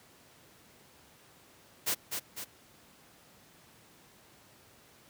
white noise with echo, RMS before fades -30 dBFS, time 1.86-1.95 s, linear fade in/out 20 ms, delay 250 ms, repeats 2, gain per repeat -5 dB, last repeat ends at 2.45 s, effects pink hiss -59 dBFS RMS until 5.09 s + high-pass 100 Hz 12 dB/octave

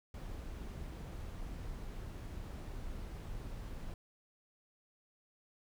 brown noise, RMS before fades -44 dBFS, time 0.14-3.94 s, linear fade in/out 2 ms, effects none

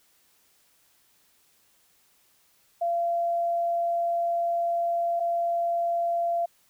sine tone pair in turn, 685 / 685 Hz, F5 / F5, -34 / -34 cents, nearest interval unison, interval 0 cents, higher neither, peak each -23 dBFS, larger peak neither, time 2.81-5.2 / 5.2-6.46 s, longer first, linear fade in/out 10 ms, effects white hiss -64 dBFS RMS until 6.69 s

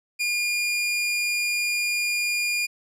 sawtooth tone, 2421 Hz, D#7, 48 cents flat, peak -19 dBFS, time 0.19-2.67 s, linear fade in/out 20 ms, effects low-pass 11000 Hz 12 dB/octave

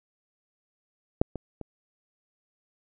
clicks, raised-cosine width 2 ms, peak -6 / -20 / -23 dBFS, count 3, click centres 1.215 / 1.357 / 1.613 s, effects none

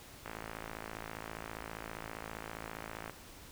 click train, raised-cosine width 0.5 ms, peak -26 dBFS, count 157, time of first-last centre 0.26-3.096 s, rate 55 Hz, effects pink hiss -53 dBFS RMS until 3.51 s

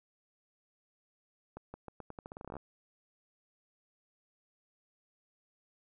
accelerating click train, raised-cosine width 1 ms, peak -30 dBFS, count 17, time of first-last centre 1.57-2.567 s, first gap 170 ms, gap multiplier 0.84, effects none

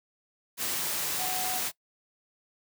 sine tone in noise, 741 Hz, F#5, 2 cents sharp, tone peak -34 dBFS, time 1.17-1.62 s, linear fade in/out 50 ms, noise white, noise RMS -31 dBFS, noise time 0.57-1.72 s, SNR -6 dB, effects noise-tail reverb RT60 0.1 s tail -21 dB re dry + high-pass 100 Hz 12 dB/octave

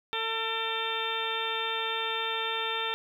harmonic tone with a mistuned harmonic, 449.1 Hz, A4, 35 cents sharp, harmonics 1 / 2 / 3 / 4 / 5 / 6 / 7 / 8, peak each -37 / -36 / -36 / -38 / -39 / -39 / -39 / -34 dBFS, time 0.13-2.94 s, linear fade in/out 0 ms, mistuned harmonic 5, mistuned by +59 cents, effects 10-bit

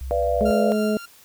sine tone, 65.4 Hz, C2, in tune, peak -28 dBFS, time 0.01-0.51 s, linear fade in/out 0 ms
sine chord, B diminished, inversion none, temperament equal with one note detuned, 493.9 / 587.3 / 684.5 Hz, B4 / D5 / F5, 0 / 0 / -35 cents, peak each -24 / -23 / -24 dBFS, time 0.11-0.72 s, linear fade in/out 0 ms
harmonic tone, 213.1 Hz, G#3, 45 cents sharp, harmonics 1 / 2 / 3, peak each -21 / -24 / -26 dBFS, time 0.41-0.97 s, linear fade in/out 0 ms
sawtooth tone with tremolo, 1389 Hz, F6, 10 cents flat, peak -28 dBFS, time 0.45-1.06 s, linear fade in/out 10 ms, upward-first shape sine, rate 3.2 Hz, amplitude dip 45%
effects white hiss -51 dBFS RMS until 1.24 s

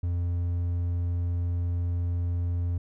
triangle tone, 87.1 Hz, F2, 4 cents flat, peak -23 dBFS, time 0.03-2.78 s, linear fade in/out 5 ms, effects none

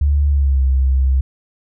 sine tone with pitch glide, 72 to 66.02 Hz, D2 to C2, -34 to +16 cents, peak -11 dBFS, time 0.01-1.21 s, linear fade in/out 5 ms, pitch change -150 cents, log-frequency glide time 0.28-0.63 s, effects none

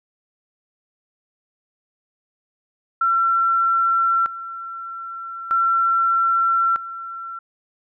sine tone with tremolo, 1354 Hz, E6, 46 cents sharp, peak -15 dBFS, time 3.01-7.39 s, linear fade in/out 5 ms, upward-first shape square, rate 0.4 Hz, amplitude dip 80%, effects none

